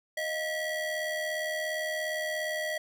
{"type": "ring-modulated tone", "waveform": "square", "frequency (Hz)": 659.3, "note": "E5", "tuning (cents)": 0, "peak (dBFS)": -28, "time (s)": [0.17, 2.78], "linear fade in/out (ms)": 5, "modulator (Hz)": 1280, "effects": []}